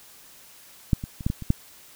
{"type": "clicks", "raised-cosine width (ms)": 5, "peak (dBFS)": [-6, -19, -23, -10, -13, -22, -6], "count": 7, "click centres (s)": [0.932, 1.039, 1.208, 1.265, 1.301, 1.423, 1.504], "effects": ["white hiss -50 dBFS RMS until 1.95 s"]}